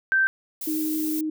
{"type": "tone", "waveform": "sine", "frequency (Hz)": 1559, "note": "G6", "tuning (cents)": -10, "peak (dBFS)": -17, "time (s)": [0.12, 0.27], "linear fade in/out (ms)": 0}
{"type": "noise", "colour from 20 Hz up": "violet", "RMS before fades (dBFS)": -32, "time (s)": [0.61, 1.21], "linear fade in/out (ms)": 5}
{"type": "tone with vibrato", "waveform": "sine", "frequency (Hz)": 311.1, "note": "D#4", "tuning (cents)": 0, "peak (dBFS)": -24, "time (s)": [0.67, 1.3], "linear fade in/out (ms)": 5, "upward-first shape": "triangle", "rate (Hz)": 11, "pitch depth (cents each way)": 10}
{"effects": []}